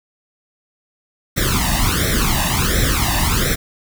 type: noise with flanger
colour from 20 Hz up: pink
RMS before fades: -17 dBFS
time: 1.36-3.56 s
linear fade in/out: 20 ms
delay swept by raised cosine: 0.52 to 1.1 ms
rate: 1.4 Hz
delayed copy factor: +0.95
effects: none